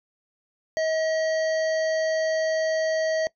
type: harmonic tone with a mistuned harmonic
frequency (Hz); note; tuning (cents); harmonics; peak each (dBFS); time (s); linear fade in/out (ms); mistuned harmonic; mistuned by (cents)
637; D#5; +41; 1 / 3 / 5 / 7 / 9 / 10; -22 / -32 / -45 / -39 / -45 / -43; 0.77-3.27; 0; 7; +34
effects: noise-tail reverb RT60 0.1 s tail -21 dB re dry